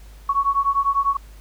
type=beating tone pair; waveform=sine; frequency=1108.7 / 1118.7 Hz; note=C#6 / C#6; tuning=0 / +15 cents; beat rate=10 Hz; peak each=-20 dBFS; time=0.29-1.17 s; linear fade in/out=5 ms; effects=added 51 Hz sine -40 dBFS peak until 1.4 s + pink hiss -52 dBFS RMS until 1.4 s